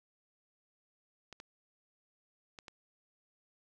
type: clicks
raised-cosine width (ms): 0.2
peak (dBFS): -30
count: 4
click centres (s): 1.327 / 1.401 / 2.588 / 2.682
effects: none